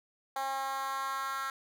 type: tone with high-pass filter sweep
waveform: 10% pulse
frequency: 269.8 Hz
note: C#4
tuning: 47 cents flat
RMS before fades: -35 dBFS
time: 0.36-1.5 s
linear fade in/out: 2 ms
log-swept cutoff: 770 to 1300 Hz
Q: 3.3
effects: none